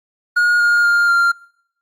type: tone with pitch steps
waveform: triangle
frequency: 1437 / 1421.3 / 1405.8 / 1390.5 Hz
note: F6 / F6 / F6 / F6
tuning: +49 / +30 / +11 / -8 cents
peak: -9 dBFS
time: 0.36-1.32 s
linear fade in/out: 10 ms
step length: 240 ms
effects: noise-tail reverb RT60 0.7 s tail -24 dB re dry + Opus 32 kbps